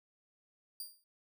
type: tone with exponential decay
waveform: 10% pulse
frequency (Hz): 4769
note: D8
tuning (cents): +26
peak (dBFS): -31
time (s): 0.8-1.04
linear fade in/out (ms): 2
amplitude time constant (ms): 52
effects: none